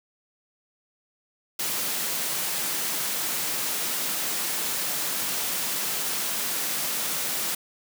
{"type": "high-pass noise", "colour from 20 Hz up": "white", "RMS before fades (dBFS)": -28, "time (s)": [1.59, 7.55], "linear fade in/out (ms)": 5, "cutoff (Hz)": 130, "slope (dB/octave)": 48, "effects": []}